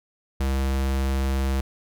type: tone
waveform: square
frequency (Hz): 67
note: C2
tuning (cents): +42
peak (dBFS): -22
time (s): 0.4-1.61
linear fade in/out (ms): 5
effects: none